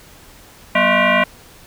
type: tone with frequency modulation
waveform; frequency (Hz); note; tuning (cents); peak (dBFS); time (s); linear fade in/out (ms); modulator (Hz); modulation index
sine; 668; E5; +23; -11; 0.75-1.24; 5; 428; 4.5
effects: pink hiss -44 dBFS RMS until 1.66 s